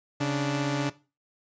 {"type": "tone pair together", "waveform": "sawtooth", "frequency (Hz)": [138.59, 292.9], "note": ["C#3", "D4"], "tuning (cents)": [0, -5], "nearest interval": "octave + minor second", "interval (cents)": 1295, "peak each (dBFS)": -24, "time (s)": [0.2, 0.9], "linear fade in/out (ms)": 10, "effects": ["noise-tail reverb RT60 0.3 s tail -17 dB re dry", "resampled to 16000 Hz"]}